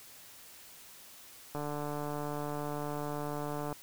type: click train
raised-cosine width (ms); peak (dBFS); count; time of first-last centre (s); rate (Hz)
1; -24; 321; 1.55-3.727; 147
effects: white hiss -53 dBFS RMS until 3.82 s